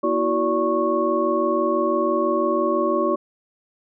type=tone cluster; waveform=sine; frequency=240.9 / 326.9 / 372.9 / 577 / 1101 Hz; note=B3 / E4 / F#4 / D5 / C#6; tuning=-43 / -14 / +14 / -31 / -12 cents; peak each=-28 / -24 / -24 / -23 / -24 dBFS; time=0.03-3.16 s; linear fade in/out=10 ms; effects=none